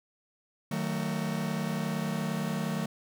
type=chord; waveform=45% pulse; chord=D# diminished; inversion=none; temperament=just; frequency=155.56 / 186.68 / 224 Hz; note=D#3 / F#3 / A3; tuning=0 / +16 / +31 cents; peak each=-34 dBFS; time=0.71-2.86 s; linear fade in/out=5 ms; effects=none

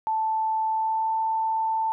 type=tone with pitch glide; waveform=sine; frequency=880 to 888.2 Hz; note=A5 to A5; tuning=0 to +16 cents; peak=-22 dBFS; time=0.07-1.92 s; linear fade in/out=0 ms; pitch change=+16 cents; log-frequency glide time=0.68-1.14 s; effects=none

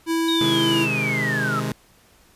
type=tone with pitch glide; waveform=square; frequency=329 to 331.9 Hz; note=E4 to E4; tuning=-3 to +12 cents; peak=-20 dBFS; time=0.06-0.88 s; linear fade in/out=50 ms; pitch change=+15 cents; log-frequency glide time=0.3-0.49 s
type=linear sweep; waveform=sine; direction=down; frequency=3787 to 1267 Hz; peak=-22 dBFS; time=0.28-1.6 s; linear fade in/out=5 ms
type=chord; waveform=sawtooth; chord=Ab major; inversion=first; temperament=just; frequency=129.78 / 155.74 / 207.7 Hz; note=C3 / Eb3 / Ab3; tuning=-14 / +2 / 0 cents; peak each=-23 / -25 / -24 dBFS; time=0.41-1.72 s; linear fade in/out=2 ms
effects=pink hiss -55 dBFS RMS until 2.35 s + resampled to 32000 Hz

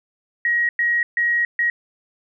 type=tone bursts at uneven times; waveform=sine; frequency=1895 Hz; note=A#6; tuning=28 cents sharp; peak=-16 dBFS; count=4; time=0.45-0.69 / 0.79-1.03 / 1.17-1.45 / 1.59-1.7 s; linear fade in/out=2 ms; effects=none

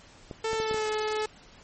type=clicks; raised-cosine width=2 ms; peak=-24 dBFS; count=5; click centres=0.312 / 0.532 / 0.601 / 0.712 / 0.744 s
type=tone with pitch glide; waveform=sawtooth; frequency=444.3 to 429.7 Hz; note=A4 to A4; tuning=+17 to -41 cents; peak=-23 dBFS; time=0.44-1.26 s; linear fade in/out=5 ms; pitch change=-58 cents; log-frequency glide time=0.55-0.88 s
effects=pink hiss -53 dBFS RMS until 1.63 s + MP3 32 kbps

